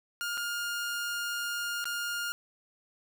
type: tone with dropouts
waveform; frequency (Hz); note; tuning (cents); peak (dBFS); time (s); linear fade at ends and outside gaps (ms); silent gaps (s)
sawtooth; 1414; F6; +21; -28; 0.21-2.32; 0; 0.373-0.377 / 1.842-1.855
effects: none